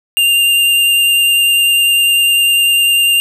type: tone with vibrato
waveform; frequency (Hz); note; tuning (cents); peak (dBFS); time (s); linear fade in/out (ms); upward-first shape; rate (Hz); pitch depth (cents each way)
square; 2794; F7; 0; -9; 0.17-3.2; 0; sine; 10; 10
effects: none